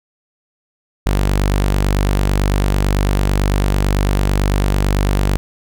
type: tone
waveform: sawtooth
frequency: 49 Hz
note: G1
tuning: in tune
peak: -9 dBFS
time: 1.06-5.37 s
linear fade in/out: 0 ms
effects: none